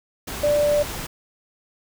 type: tone in noise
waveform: sine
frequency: 588 Hz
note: D5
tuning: 2 cents sharp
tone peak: -16 dBFS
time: 0.43-0.83 s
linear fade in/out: 10 ms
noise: pink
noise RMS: -31 dBFS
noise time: 0.27-1.07 s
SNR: +12 dB
effects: none